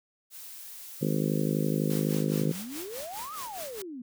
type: noise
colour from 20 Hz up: blue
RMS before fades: -44 dBFS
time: 0.3-2.17 s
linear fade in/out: 50 ms
type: harmonic tone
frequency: 51.91 Hz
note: G#1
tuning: in tune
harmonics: 3 / 4 / 5 / 6 / 7 / 8 / 9 / 10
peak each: -29 / -31 / -33 / -35 / -36 / -37 / -38 / -39 dBFS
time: 1.01-2.52 s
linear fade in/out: 10 ms
type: noise with tremolo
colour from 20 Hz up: white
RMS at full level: -39 dBFS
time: 1.9-3.82 s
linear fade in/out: 2 ms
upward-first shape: sine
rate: 4.8 Hz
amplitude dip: 70%
type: exponential two-way sweep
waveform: sine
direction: up then down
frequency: 123.4 to 1301 to 232.8 Hz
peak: -37 dBFS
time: 2.4-4.02 s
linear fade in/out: 5 ms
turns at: 3.34 s
effects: none